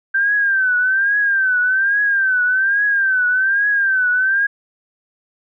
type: tone with vibrato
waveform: sine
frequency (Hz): 1566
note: G6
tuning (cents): -2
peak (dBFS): -13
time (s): 0.14-4.47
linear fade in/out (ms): 10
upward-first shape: triangle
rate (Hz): 1.2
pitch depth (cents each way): 120
effects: none